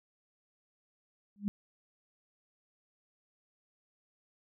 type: tone with exponential growth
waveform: sine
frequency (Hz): 203.4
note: G#3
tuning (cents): -36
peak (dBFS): -25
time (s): 1.36-1.48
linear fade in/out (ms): 0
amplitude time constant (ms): 25
effects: none